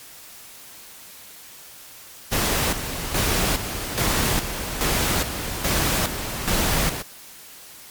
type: noise with tremolo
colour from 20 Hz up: pink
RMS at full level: -21 dBFS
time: 2.31-7.03 s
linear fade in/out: 20 ms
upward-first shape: square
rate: 1.2 Hz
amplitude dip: 60%
effects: white hiss -43 dBFS RMS until 7.9 s + MP3 96 kbps